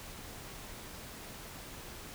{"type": "silence", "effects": ["pink hiss -47 dBFS RMS until 2.14 s"]}